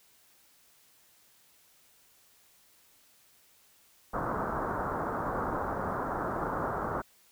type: low-pass noise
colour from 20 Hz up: white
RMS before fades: -33 dBFS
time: 4.13-7.02 s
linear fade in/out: 10 ms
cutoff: 1400 Hz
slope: 48 dB/octave
effects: white hiss -63 dBFS RMS until 7.31 s